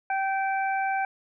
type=harmonic tone; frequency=776 Hz; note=G5; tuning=18 cents flat; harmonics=1 / 2 / 3; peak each=-25 / -31 / -35 dBFS; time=0.1-1.05 s; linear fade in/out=2 ms; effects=none